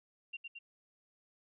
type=tone with echo; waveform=sine; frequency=2767 Hz; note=F7; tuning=17 cents flat; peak=-39 dBFS; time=0.33-0.37 s; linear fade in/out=10 ms; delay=110 ms; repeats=2; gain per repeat=-3 dB; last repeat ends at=0.59 s; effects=none